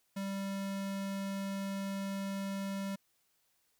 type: tone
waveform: square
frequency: 196 Hz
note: G3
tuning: in tune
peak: -36 dBFS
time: 0.16-2.96 s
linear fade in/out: 10 ms
effects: white hiss -75 dBFS RMS until 3.79 s